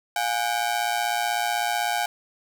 sawtooth ring-modulated tone, 767 Hz, G5, 38 cents flat, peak -16 dBFS, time 0.16-2.06 s, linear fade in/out 2 ms, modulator 58 Hz, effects none

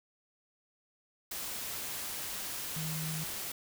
sine tone in noise, 158.2 Hz, D#3, 29 cents sharp, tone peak -36 dBFS, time 2.76-3.24 s, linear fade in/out 5 ms, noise white, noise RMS -39 dBFS, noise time 1.31-3.52 s, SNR 0 dB, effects none

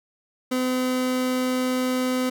30% pulse tone, 254.7 Hz, C4, 46 cents flat, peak -19 dBFS, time 0.51-2.3 s, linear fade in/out 10 ms, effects none

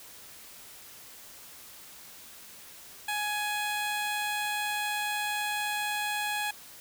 15% pulse tone, 836 Hz, G#5, 11 cents sharp, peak -23 dBFS, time 3.08-6.51 s, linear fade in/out 5 ms, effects white hiss -49 dBFS RMS until 6.8 s

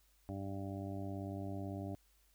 harmonic tone, 98 Hz, G2, in tune, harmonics 1 / 2 / 3 / 4 / 6 / 7 / 8, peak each -43 / -47 / -45 / -52 / -51 / -51 / -58 dBFS, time 0.29-1.95 s, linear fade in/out 0 ms, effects added 50 Hz sine -70 dBFS peak until 2.34 s + white hiss -73 dBFS RMS until 2.34 s

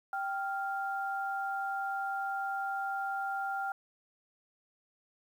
sine tone pair together, 783 / 1395.1 Hz, G5 / F6, -2 / -2 cents, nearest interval minor seventh, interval 1000 cents, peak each -34 / -36 dBFS, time 0.13-3.72 s, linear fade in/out 2 ms, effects 10-bit

